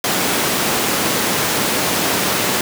pink high-pass noise, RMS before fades -18 dBFS, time 0.04-2.61 s, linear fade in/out 2 ms, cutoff 190 Hz, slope 12 dB/octave, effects none

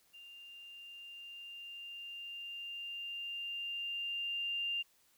sine tone with level ramp, 2794 Hz, F7, in tune, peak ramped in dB -51 to -33 dBFS, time 0.13-4.83 s, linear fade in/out 20 ms, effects white hiss -70 dBFS RMS until 5.17 s

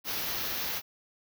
white band-stop noise, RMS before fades -33 dBFS, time 0.04-0.82 s, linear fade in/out 50 ms, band 6100 to 12000 Hz, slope 48 dB/octave, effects none

